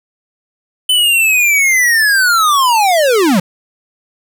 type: linear sweep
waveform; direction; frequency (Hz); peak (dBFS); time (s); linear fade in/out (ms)
square; down; 3042 to 164.81; -9; 0.89-3.4; 5
effects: none